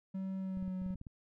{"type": "tone with pitch glide", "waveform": "triangle", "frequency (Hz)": [190.7, 185.59], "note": ["G3", "F#3"], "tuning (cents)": [-47, 6], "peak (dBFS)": -34, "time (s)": [0.14, 0.95], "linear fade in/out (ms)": 10, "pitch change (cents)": -47, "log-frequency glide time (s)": [0.38, 0.74]}
{"type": "clicks", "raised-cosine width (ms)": 5, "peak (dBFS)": -35, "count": 9, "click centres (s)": [0.572, 0.626, 0.679, 0.818, 0.863, 0.906, 0.956, 1.014, 1.068]}
{"effects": []}